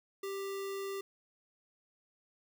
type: tone with sample-and-hold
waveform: sine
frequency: 392 Hz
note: G4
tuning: in tune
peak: -36 dBFS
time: 0.23-1.01 s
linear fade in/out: 5 ms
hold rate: 1575 Hz
effects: none